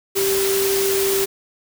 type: tone in noise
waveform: sine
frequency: 390.9 Hz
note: G4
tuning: 5 cents flat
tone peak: -18 dBFS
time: 0.15-1.26 s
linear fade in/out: 20 ms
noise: white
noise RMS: -23 dBFS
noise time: 0.15-1.26 s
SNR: +2 dB
effects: none